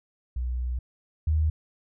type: tone pair in turn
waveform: sine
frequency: 61.74 / 77.79 Hz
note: B1 / D#2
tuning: 0 / 0 cents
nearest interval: major third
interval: 400 cents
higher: second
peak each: -26 / -20 dBFS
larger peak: second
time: 0.36-0.79 / 1.27-1.5 s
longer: first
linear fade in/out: 5 ms
effects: none